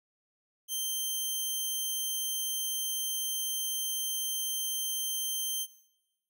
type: tone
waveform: 10% pulse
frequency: 3136 Hz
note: G7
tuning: in tune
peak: -23 dBFS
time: 0.68-5.67 s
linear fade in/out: 50 ms
effects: noise-tail reverb RT60 1.0 s tail -19 dB re dry